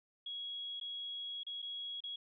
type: tone with dropouts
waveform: sine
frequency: 3322 Hz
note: G#7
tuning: in tune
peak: -40 dBFS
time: 0.26-2.16 s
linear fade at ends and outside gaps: 5 ms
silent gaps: 0.8-0.811 / 1.434-1.466 / 1.62-1.625 / 2.005-2.037 s
effects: none